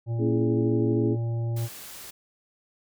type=harmonic tone; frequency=116.1 Hz; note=A#2; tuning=7 cents flat; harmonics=1 / 3 / 5 / 7; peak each=-25 / -40 / -43 / -48 dBFS; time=0.06-1.69 s; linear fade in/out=50 ms
type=chord; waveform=sine; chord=A# half-diminished seventh; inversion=none; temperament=just; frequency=233.1 / 279.7 / 335.6 / 419.5 Hz; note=A#3 / C#4 / E4 / G#4; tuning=0 / +16 / +31 / +17 cents; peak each=-29 / -29 / -26 / -28 dBFS; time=0.18-1.17 s; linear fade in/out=50 ms
type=noise; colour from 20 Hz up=white; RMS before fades=-42 dBFS; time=1.56-2.11 s; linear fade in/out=10 ms
effects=none